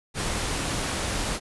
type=noise; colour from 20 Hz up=pink; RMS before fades=-28 dBFS; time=0.14-1.4 s; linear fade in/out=50 ms; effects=resampled to 24000 Hz